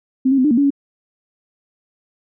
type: tone with pitch steps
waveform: sine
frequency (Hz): 261.3 / 273.3 / 256 / 300.1 / 234.2 / 283.4 / 279.6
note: C4 / C#4 / C4 / D4 / A#3 / C#4 / C#4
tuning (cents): -2 / -24 / -38 / +38 / +8 / +38 / +15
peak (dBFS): -11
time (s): 0.25-0.705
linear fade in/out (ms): 10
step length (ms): 65
effects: none